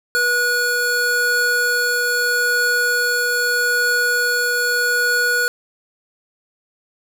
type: tone pair together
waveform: square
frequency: 486 / 1457.2 Hz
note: B4 / F#6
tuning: -28 / -27 cents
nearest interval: octave + perfect fifth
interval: 1901 cents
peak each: -25 / -17 dBFS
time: 0.15-5.48 s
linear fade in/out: 0 ms
effects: none